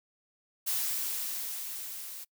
blue noise with level ramp, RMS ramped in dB -30 to -43 dBFS, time 0.66-2.25 s, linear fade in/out 20 ms, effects noise-tail reverb RT60 0.1 s tail -25 dB re dry

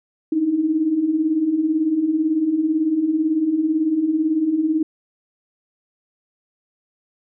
sine beating tone pair, 298.6 / 316.6 Hz, D4 / D#4, +29 / +30 cents, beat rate 18 Hz, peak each -24 / -17 dBFS, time 0.32-4.83 s, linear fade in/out 5 ms, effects none

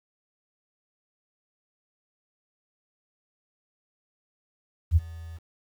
sine tone with ADSR envelope, 82.41 Hz, E2, in tune, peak -13 dBFS, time 4.91-5.39 s, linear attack 52 ms, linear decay 31 ms, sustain -24 dB, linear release 25 ms, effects 9-bit

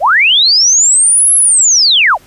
sine linear two-way sweep, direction up then down, 503 to 11140 to 503 Hz, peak -5 dBFS, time 0-2.18 s, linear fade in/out 50 ms, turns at 1.34 s, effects pink hiss -44 dBFS RMS until 2.26 s + resampled to 32000 Hz

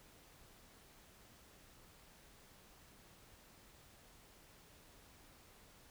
silence, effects pink hiss -63 dBFS RMS until 5.9 s

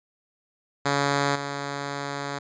5% pulse tone with level steps, 141.4 Hz, C#3, 35 cents sharp, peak -10 / -18 dBFS, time 0.85-2.39 s, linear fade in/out 10 ms, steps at 1.35 s, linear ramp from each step 10 ms, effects resampled to 16000 Hz

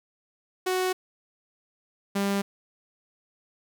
sawtooth tone pair in turn, 370 / 198.97 Hz, F#4 / G3, 0 / +26 cents, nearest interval major seventh, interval 1074 cents, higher first, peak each -20 dBFS, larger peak neither, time 0.66-0.93 / 2.15-2.42 s, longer neither, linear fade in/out 10 ms, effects none

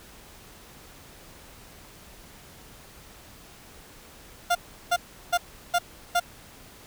30% pulse tone bursts, 701 Hz, F5, 6 cents sharp, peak -17 dBFS, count 5, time 4.5-6.2 s, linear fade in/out 10 ms, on 52 ms, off 360 ms, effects pink hiss -49 dBFS RMS until 6.86 s

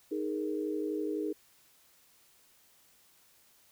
sine chord, D# suspended fourth, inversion none, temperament just, 311.1 / 414.8 / 466.7 Hz, D#4 / G#4 / A#4, 0 / -2 / +2 cents, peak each -34 / -35 / -39 dBFS, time 0.11-1.33 s, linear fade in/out 10 ms, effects white hiss -64 dBFS RMS until 3.71 s

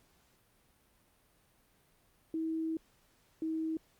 sine tone pair in turn, 322 / 319.8 Hz, E4 / D#4, -41 / +48 cents, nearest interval unison, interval 11 cents, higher first, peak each -32 / -32 dBFS, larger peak neither, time 2.34-2.77 / 3.42-3.77 s, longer first, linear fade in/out 2 ms, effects pink hiss -69 dBFS RMS until 3.99 s + Opus 48 kbps

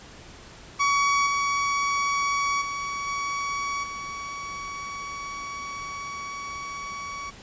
30% pulse tone with level steps, 1129 Hz, C#6, 31 cents sharp, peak -17 / -20 / -26 / -24 / -30 dBFS, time 0.79-7.31 s, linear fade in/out 20 ms, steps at 1.26 / 2.61 / 3.07 / 3.83 s, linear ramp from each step 10 ms, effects pink hiss -46 dBFS RMS until 7.42 s + resampled to 16000 Hz

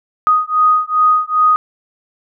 sine beating tone pair, 1244.5 / 1247 Hz, D#6 / D#6, 0 / +3 cents, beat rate 2.5 Hz, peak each -13 dBFS, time 0.27-1.56 s, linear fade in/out 0 ms, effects none

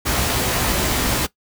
pink noise with comb filter, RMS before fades -20 dBFS, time 0.05-1.27 s, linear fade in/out 20 ms, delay 16 ms, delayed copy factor +0.55, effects noise-tail reverb RT60 0.1 s tail -18 dB re dry

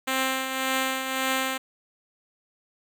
5% pulse tone with tremolo, 263.3 Hz, C4, 11 cents sharp, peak -11 dBFS, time 0.07-1.58 s, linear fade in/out 10 ms, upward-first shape triangle, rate 1.8 Hz, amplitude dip 55%, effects none

